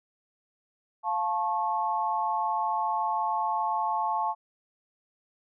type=chord; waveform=sine; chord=F augmented; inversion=none; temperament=just; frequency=698.5 / 873.1 / 1091.3 Hz; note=F5 / A5 / C#6; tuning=0 / -14 / -27 cents; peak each=-33 / -27 / -31 dBFS; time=1.03-4.35 s; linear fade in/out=50 ms; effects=none